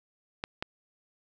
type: clicks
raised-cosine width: 0.3 ms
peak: -16 dBFS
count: 2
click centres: 0.439 / 0.625 s
effects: none